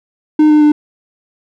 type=tone with pitch steps; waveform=triangle; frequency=305.5 / 302.2 / 298.9 Hz; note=D#4 / D4 / D4; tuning=-32 / +50 / +31 cents; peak=-3 dBFS; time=0.39-0.72 s; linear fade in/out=5 ms; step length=110 ms; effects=none